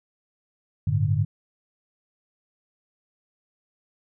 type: chord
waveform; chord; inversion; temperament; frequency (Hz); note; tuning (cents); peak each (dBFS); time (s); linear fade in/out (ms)
sine; G suspended second; none; equal; 98 / 110 / 146.83; G2 / A2 / D3; 0 / 0 / 0; -24; 0.87-1.25; 5
effects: none